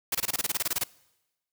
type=noise bursts; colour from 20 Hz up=white; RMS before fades=-27 dBFS; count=14; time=0.12-0.838 s; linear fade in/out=5 ms; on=29 ms; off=24 ms; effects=noise-tail reverb RT60 1.0 s tail -23 dB re dry